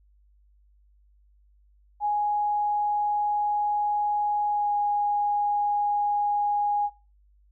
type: tone with pitch glide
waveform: sine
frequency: 830.6 to 824.4 Hz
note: G#5 to G#5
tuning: 0 to -13 cents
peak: -22 dBFS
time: 2-6.9 s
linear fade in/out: 50 ms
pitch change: -13 cents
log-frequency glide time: 4.49-4.73 s
effects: noise-tail reverb RT60 0.3 s tail -19 dB re dry + added 50 Hz sine -57 dBFS peak until 7.51 s